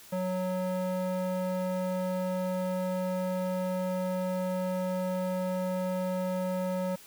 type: tone with band-pass filter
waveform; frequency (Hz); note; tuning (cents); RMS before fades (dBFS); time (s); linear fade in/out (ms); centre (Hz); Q
square; 184.1; F#3; -8; -31; 0.12-6.96; 10; 510; 1.2
effects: white hiss -52 dBFS RMS until 7.06 s